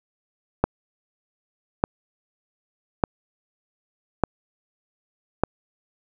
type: click train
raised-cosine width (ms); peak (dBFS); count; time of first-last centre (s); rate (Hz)
1; -3; 5; 0.64-5.436; 0.834
effects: none